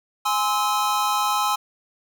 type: chord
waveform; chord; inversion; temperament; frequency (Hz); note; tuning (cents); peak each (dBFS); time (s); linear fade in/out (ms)
square; Ab augmented; none; just; 830.6 / 1038.3 / 1297.8; Ab5 / C6 / E6; 0 / -14 / -27; -25; 0.25-1.56; 10
effects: none